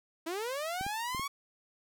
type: linear sweep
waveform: sawtooth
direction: up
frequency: 313.3 to 1140 Hz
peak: -30 dBFS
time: 0.26-1.28 s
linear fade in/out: 10 ms
type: clicks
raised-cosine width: 3 ms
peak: -29 dBFS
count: 4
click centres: 0.811 / 0.865 / 1.148 / 1.196 s
effects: none